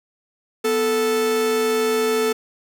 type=tone pair together; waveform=45% pulse; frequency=246.7 / 439.6 Hz; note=B3 / A4; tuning=-2 / -2 cents; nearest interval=minor seventh; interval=1000 cents; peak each=-27 / -18 dBFS; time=0.64-2.33 s; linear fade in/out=10 ms; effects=none